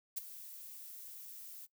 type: noise with ADSR envelope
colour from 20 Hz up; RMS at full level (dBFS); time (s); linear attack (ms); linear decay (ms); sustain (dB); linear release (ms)
violet; -35; 0.16-1.67; 16; 17; -15; 29
effects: noise-tail reverb RT60 0.1 s tail -18 dB re dry